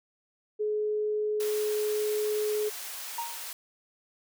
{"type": "tone", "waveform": "sine", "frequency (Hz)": 423.8, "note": "G#4", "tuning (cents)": 35, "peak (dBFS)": -26, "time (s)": [0.59, 2.7], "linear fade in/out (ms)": 20}
{"type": "high-pass noise", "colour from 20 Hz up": "white", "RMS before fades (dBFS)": -39, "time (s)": [1.4, 3.53], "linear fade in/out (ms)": 2, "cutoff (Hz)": 630, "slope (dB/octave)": 12}
{"type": "tone with exponential decay", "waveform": "triangle", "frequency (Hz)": 933, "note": "A#5", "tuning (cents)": 1, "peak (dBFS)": -27, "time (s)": [3.18, 3.52], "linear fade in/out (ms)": 5, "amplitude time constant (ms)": 73}
{"effects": []}